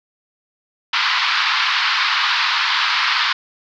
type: band-pass noise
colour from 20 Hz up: pink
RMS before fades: -18 dBFS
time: 0.93-3.33 s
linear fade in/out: 5 ms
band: 970 to 4800 Hz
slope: 48 dB/octave
effects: none